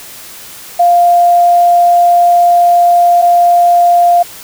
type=tone pair in turn; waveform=sine; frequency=698.5 / 698.5 Hz; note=F5 / F5; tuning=0 / 0 cents; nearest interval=unison; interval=0 cents; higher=neither; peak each=-4 dBFS; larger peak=neither; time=0.79-3.22 / 3.22-4.23 s; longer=first; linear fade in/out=10 ms; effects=white hiss -31 dBFS RMS until 4.43 s